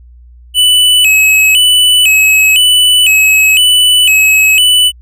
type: tone with vibrato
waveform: square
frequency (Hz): 2766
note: F7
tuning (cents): -17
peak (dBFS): -5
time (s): 0.54-4.92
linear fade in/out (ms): 50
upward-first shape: square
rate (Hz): 0.99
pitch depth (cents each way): 130
effects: added 60 Hz sine -34 dBFS peak until 5.01 s